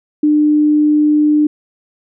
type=tone; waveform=sine; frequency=300 Hz; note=D4; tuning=37 cents sharp; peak=-8 dBFS; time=0.23-1.47 s; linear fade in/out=5 ms; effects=none